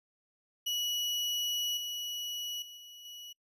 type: tone with level steps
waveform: 35% pulse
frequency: 2930 Hz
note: F#7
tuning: 18 cents flat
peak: -29 / -34 / -45 / -47 / -43 dBFS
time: 0.66-3.33 s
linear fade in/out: 10 ms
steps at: 1.77 / 2.62 / 2.77 / 3.05 s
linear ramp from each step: 2 ms
effects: noise-tail reverb RT60 0.1 s tail -26 dB re dry + resampled to 32000 Hz